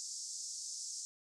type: band-pass noise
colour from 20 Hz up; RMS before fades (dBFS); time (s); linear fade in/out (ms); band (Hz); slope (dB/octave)
pink; -44; 0-1.05; 0; 5100 to 8100; 48
effects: none